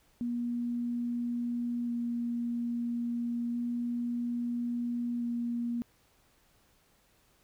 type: tone with vibrato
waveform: sine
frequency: 238.4 Hz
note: A#3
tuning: 39 cents sharp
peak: -30 dBFS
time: 0.21-5.82 s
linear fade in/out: 0 ms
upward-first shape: square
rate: 0.3 Hz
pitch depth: 8 cents each way
effects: pink hiss -67 dBFS RMS until 7.43 s